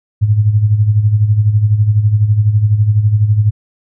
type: tone with tremolo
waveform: sine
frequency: 105.8 Hz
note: G#2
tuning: 33 cents sharp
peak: -5 dBFS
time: 0.21-3.51 s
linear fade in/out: 20 ms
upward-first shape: sine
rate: 12 Hz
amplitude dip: 65%
effects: none